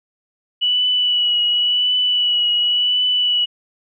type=tone with vibrato; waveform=sine; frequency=2947 Hz; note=F#7; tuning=8 cents flat; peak=-14 dBFS; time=0.61-3.46 s; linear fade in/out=20 ms; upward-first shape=triangle; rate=0.92 Hz; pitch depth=27 cents each way; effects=none